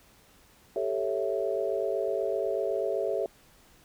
sine chord, A dominant seventh, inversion third, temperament equal, 392 / 440 / 554.4 / 659.3 Hz, G4 / A4 / C#5 / E5, 0 / 0 / 0 / 0 cents, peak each -32 dBFS, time 0.76-3.26 s, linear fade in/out 2 ms, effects pink hiss -59 dBFS RMS until 3.84 s

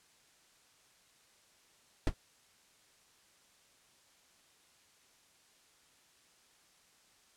brown noise with exponential decay, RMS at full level -21 dBFS, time 2.07-2.14 s, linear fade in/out 1 ms, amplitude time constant 15 ms, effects white hiss -66 dBFS RMS until 7.36 s + low-pass 9000 Hz 12 dB/octave

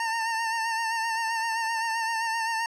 25% pulse tone with vibrato, 907 Hz, A#5, 48 cents flat, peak -22 dBFS, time 0-2.66 s, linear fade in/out 2 ms, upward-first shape sine, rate 7.7 Hz, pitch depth 37 cents each way, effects low-pass 8000 Hz 12 dB/octave

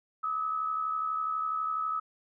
sine tone pair together, 1212 / 1284.1 Hz, D#6 / E6, -46 / -46 cents, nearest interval minor second, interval 100 cents, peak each -38 / -29 dBFS, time 0.23-2 s, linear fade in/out 10 ms, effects none

